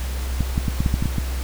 clicks, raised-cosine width 5 ms, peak -8 dBFS, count 9, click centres 0.407 / 0.579 / 0.682 / 0.805 / 0.862 / 0.941 / 1.025 / 1.057 / 1.183 s, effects added 64 Hz sine -23 dBFS peak until 1.43 s + pink hiss -35 dBFS RMS until 1.43 s

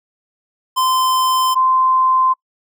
square / sine tone pair in turn, 1033 / 1037.7 Hz, C6 / C6, -22 / -15 cents, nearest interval unison, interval 7 cents, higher second, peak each -14 / -11 dBFS, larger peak second, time 0.76-1.55 / 1.55-2.34 s, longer neither, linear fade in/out 20 ms, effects noise-tail reverb RT60 0.1 s tail -25 dB re dry

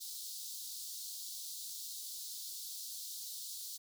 pink high-pass noise, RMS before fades -45 dBFS, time 0-3.78 s, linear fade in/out 20 ms, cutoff 3800 Hz, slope 48 dB/octave, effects none

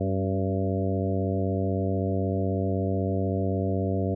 harmonic tone with a mistuned harmonic, 96.1 Hz, G2, 34 cents flat, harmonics 1 / 2 / 3 / 4 / 5 / 6 / 7, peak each -27 / -30 / -32 / -33 / -34 / -35 / -35 dBFS, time 0-4.15 s, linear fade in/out 10 ms, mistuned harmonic 3, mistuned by -42 cents, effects none

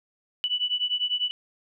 sine beating tone pair, 2960 / 2970 Hz, F#7 / F#7, 0 / +6 cents, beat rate 10 Hz, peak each -27 dBFS, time 0.44-1.31 s, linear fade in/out 0 ms, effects none

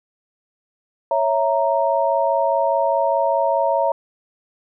sine chord, A# diminished, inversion first, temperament equal, 554.4 / 659.3 / 932.3 Hz, C#5 / E5 / A#5, 0 / 0 / 0 cents, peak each -20 dBFS, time 1.11-3.92 s, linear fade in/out 2 ms, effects none

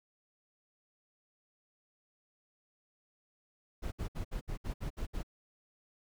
brown noise bursts, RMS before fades -37 dBFS, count 9, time 3.82-5.232 s, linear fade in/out 20 ms, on 100 ms, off 64 ms, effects none

